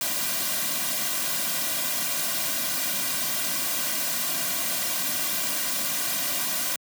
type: noise with comb filter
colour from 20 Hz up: white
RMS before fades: -27 dBFS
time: 0.01-6.76 s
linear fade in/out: 2 ms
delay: 2.3 ms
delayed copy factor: -0.95
effects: high-pass 150 Hz 12 dB/octave